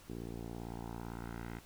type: tone with low-pass filter sweep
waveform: 10% pulse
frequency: 57.8 Hz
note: A#1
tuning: 14 cents flat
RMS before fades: -44 dBFS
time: 0.08-1.6 s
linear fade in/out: 20 ms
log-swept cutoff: 400 to 2100 Hz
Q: 1.8
effects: pink hiss -59 dBFS RMS until 1.65 s